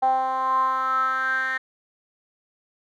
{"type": "tone with band-pass filter sweep", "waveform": "10% pulse", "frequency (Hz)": 261.5, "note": "C4", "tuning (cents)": -1, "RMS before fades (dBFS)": -23, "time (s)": [0.02, 1.58], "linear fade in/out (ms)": 10, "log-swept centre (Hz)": [770, 1800], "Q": 8.7, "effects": []}